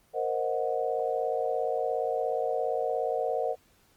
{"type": "chord", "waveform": "sine", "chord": "C half-diminished seventh", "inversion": "third", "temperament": "equal with one note detuned", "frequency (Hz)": [466.2, 523.3, 622.3, 734], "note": ["Bb4", "C5", "Eb5", "Gb5"], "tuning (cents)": [0, 0, 0, -14], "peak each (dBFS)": [-31, -32, -33, -32], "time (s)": [0.13, 3.56], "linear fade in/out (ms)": 50, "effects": ["pink hiss -64 dBFS RMS until 3.96 s", "Opus 24 kbps"]}